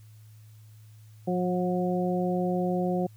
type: harmonic tone with a mistuned harmonic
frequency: 180 Hz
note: F#3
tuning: 47 cents flat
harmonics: 1 / 2 / 3 / 4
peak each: -27 / -30 / -32 / -33 dBFS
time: 1.27-3.07 s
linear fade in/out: 10 ms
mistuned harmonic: 4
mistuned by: +15 cents
effects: added 108 Hz sine -48 dBFS peak until 3.16 s + white hiss -64 dBFS RMS until 3.16 s